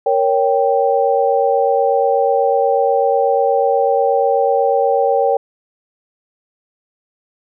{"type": "chord", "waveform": "sine", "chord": "G diminished", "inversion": "first", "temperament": "equal", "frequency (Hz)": [466.2, 554.4, 784], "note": ["Bb4", "Db5", "G5"], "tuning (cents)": [0, 0, 0], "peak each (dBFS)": -16, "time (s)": [0.06, 5.37], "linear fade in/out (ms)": 5, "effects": []}